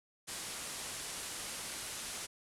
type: low-pass noise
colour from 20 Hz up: white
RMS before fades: -43 dBFS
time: 0.27-2.27 s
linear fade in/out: 20 ms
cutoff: 11000 Hz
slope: 48 dB/octave
effects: none